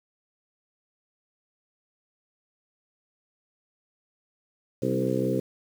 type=harmonic tone with a mistuned harmonic; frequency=64.7 Hz; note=C2; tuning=19 cents flat; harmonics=2 / 3 / 4 / 5 / 6 / 7 / 8; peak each=-31 / -31 / -31 / -31 / -31 / -31 / -31 dBFS; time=4.82-5.4 s; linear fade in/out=5 ms; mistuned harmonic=4; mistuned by=+21 cents; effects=8-bit